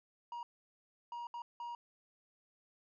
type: tone bursts at uneven times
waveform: triangle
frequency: 950 Hz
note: A#5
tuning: 33 cents sharp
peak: -39 dBFS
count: 4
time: 0.32-0.43 / 1.12-1.27 / 1.34-1.42 / 1.6-1.75 s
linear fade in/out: 2 ms
effects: resampled to 16000 Hz